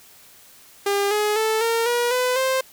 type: tone with pitch steps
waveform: sawtooth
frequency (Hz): 401.9 / 420.2 / 439.3 / 459.3 / 480.2 / 502 / 524.8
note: G4 / G#4 / A4 / A#4 / B4 / B4 / C5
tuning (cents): +43 / +20 / -3 / -26 / -49 / +28 / +5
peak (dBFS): -15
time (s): 0.86-2.61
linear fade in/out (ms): 5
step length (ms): 250
effects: white hiss -49 dBFS RMS until 2.72 s